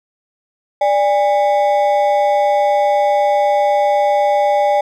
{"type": "ring-modulated tone", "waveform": "triangle", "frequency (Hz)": 702, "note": "F5", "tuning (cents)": 9, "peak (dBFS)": -6, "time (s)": [0.81, 4.81], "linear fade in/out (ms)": 5, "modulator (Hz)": 114, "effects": []}